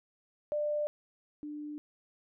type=tone pair in turn; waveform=sine; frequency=595 / 297.5 Hz; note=D5 / D4; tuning=+22 / +22 cents; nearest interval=octave; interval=1200 cents; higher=first; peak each=-29 / -38 dBFS; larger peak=first; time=0.52-0.87 / 1.43-1.78 s; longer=neither; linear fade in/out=0 ms; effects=none